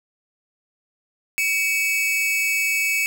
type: tone pair together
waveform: 45% pulse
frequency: 2261 / 2604 Hz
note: C#7 / E7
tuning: +34 / -22 cents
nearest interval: major second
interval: 244 cents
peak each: -22 dBFS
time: 1.38-3.06 s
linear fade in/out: 0 ms
effects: 8-bit